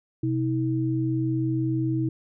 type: tone pair together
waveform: sine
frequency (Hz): 127.4 / 320.5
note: C3 / E4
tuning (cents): -46 / -49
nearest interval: octave + major third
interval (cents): 1597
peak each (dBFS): -25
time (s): 0.23-2.09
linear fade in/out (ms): 5
effects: none